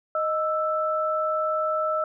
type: tone pair together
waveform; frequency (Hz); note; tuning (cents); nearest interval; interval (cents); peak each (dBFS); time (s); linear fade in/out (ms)
sine; 622.3 / 1320.6; D#5 / E6; 0 / +3; octave + minor second; 1303; -25; 0.15-2.04; 2
effects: none